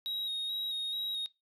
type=tone with vibrato; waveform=sine; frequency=3782 Hz; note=A#7; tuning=24 cents sharp; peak=-30 dBFS; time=0.06-1.26 s; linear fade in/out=0 ms; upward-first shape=square; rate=2.3 Hz; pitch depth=23 cents each way; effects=noise-tail reverb RT60 0.2 s tail -22 dB re dry + tanh soft clip ceiling -32 dBFS